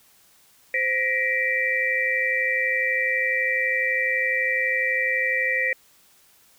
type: tone cluster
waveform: sine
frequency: 518 / 1894 / 2006 / 2344 Hz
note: C5 / A#6 / B6 / D7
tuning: -17 / +27 / +26 / -4 cents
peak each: -30 / -23 / -28 / -26 dBFS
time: 0.74-5.73 s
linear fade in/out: 2 ms
effects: white hiss -57 dBFS RMS until 6.58 s